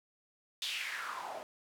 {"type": "noise with band-pass filter sweep", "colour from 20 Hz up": "white", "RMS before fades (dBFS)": -40, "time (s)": [0.62, 1.43], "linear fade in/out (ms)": 0, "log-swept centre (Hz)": [3700, 560], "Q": 4, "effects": []}